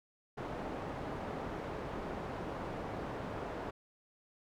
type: low-pass noise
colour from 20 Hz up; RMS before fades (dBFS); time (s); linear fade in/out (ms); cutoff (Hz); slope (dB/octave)
white; -41; 0.37-3.71; 10; 750; 12
effects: none